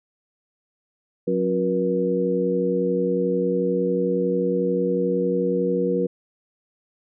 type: harmonic tone with a mistuned harmonic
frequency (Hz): 91.1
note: F#2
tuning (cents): -26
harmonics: 2 / 3 / 4 / 5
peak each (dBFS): -25 / -28 / -26 / -22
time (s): 1.27-6.07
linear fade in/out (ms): 10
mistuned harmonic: 5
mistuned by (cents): +85
effects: none

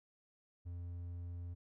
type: tone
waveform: triangle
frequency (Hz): 87.1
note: F2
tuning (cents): -4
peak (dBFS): -40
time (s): 0.65-1.55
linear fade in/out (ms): 20
effects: none

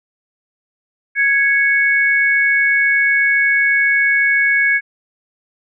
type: tone pair together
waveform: sine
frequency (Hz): 1661.2 / 2213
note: G#6 / C#7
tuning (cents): 0 / -3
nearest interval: perfect fourth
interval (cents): 497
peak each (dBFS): -14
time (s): 1.15-4.81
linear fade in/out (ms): 50
effects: none

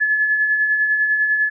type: tone with tremolo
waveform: sine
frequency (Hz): 1716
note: A6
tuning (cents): -44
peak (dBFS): -13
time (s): 0-1.5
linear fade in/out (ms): 20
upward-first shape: sine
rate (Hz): 10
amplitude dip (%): 40
effects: none

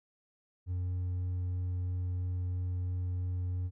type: tone with hard clipping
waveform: sine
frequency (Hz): 90.3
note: F#2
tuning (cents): -42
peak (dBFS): -32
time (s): 0.66-3.71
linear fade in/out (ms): 50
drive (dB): 2
effects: none

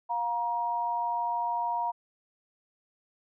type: tone pair together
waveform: sine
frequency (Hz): 707 / 946.7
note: F5 / A#5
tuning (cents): +21 / +26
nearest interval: perfect fourth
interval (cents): 505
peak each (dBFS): -33 / -28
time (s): 0.09-1.92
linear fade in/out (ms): 20
effects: none

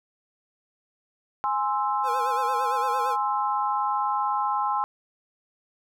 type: chord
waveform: sine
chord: Ab augmented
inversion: none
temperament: equal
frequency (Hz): 830.6 / 1046.5 / 1318.5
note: Ab5 / C6 / E6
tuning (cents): 0 / 0 / 0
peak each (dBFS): -26 / -26 / -30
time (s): 1.44-4.84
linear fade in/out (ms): 0
type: tone with vibrato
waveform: square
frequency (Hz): 493.9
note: B4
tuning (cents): 0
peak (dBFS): -32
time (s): 2.03-3.17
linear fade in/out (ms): 50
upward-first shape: sine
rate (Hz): 8.8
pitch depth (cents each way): 87
effects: none

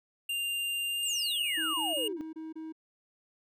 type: tone with pitch glide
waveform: square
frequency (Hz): 2794 to 2851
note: F7 to F7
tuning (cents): 0 to +35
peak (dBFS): -31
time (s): 0.29-2.08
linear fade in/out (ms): 5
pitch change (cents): +35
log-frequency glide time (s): 0.88-1.37
type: exponential sweep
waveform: sine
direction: down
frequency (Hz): 8590 to 287.4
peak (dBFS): -33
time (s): 1.03-2.21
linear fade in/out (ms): 0
type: tone bursts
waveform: triangle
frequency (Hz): 318.2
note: D#4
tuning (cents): +39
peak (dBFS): -36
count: 6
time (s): 1.57-2.725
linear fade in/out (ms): 10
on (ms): 170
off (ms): 27
effects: none

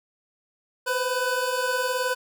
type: tone cluster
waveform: square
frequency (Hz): 498.9 / 518 / 996 / 1499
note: B4 / C5 / B5 / F#6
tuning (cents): +17 / -17 / +14 / +22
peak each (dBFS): -30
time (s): 0.86-2.15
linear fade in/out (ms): 20
effects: none

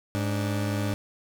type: tone pair together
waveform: 30% pulse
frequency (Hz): 103.73 / 293.7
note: G#2 / D4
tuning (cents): -2 / 0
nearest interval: octave + tritone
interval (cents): 1802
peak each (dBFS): -24 / -29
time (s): 0.15-0.94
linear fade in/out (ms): 0
effects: none

